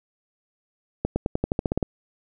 accelerating click train, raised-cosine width 2 ms, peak -9 dBFS, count 11, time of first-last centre 1.05-1.828 s, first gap 110 ms, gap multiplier 0.92, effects none

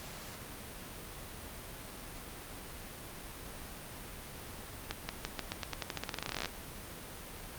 accelerating click train, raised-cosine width 0.2 ms, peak -17 dBFS, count 26, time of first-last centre 4.91-6.458 s, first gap 180 ms, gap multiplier 0.89, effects pink hiss -46 dBFS RMS until 7.58 s + Opus 48 kbps

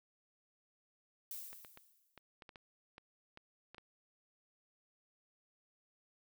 violet noise with exponential decay, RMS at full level -43 dBFS, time 1.31-2.19 s, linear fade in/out 1 ms, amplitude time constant 190 ms
clicks, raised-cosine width 0.3 ms, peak -36 dBFS, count 11, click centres 1.53 / 1.648 / 1.774 / 2.177 / 2.422 / 2.492 / 2.558 / 2.981 / 3.374 / 3.746 / 3.782 s
effects none

